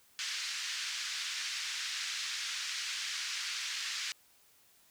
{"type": "band-pass noise", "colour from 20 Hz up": "white", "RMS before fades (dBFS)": -38, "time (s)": [0.19, 4.12], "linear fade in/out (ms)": 0, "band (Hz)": [1500, 6000], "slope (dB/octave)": 24, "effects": ["white hiss -65 dBFS RMS until 4.9 s"]}